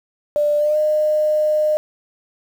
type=tone with pitch glide; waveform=sine; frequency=591 to 610.1 Hz; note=D5 to D#5; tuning=+11 to -34 cents; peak=-14 dBFS; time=0.36-1.77 s; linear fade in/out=0 ms; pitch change=+55 cents; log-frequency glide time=0.58-0.77 s; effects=7-bit